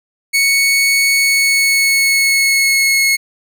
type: tone with pitch glide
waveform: sawtooth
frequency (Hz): 2217 to 2179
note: C#7 to C#7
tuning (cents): 0 to -30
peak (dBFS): -7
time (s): 0.33-3.17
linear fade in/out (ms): 20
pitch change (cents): -30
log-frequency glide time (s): 1.13-3.05
effects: none